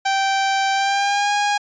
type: tone with pitch glide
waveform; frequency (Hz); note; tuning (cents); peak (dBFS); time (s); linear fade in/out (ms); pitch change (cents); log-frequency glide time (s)
sawtooth; 780 to 820.7; G5 to G#5; -9 to -21; -13; 0.05-1.58; 10; +88; 0.73-1.32
effects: resampled to 16000 Hz